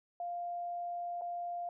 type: tone with dropouts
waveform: sine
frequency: 698.5 Hz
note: F5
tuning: in tune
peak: -36 dBFS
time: 0.2-1.69 s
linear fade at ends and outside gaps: 2 ms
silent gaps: 1.212-1.218 s
effects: none